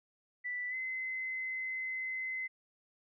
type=tone with pitch glide; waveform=sine; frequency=1975.5 to 2049 Hz; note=B6 to C7; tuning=0 to -37 cents; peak=-35 dBFS; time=0.44-2.48 s; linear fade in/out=20 ms; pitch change=+63 cents; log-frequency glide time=0.69-0.75 s; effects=none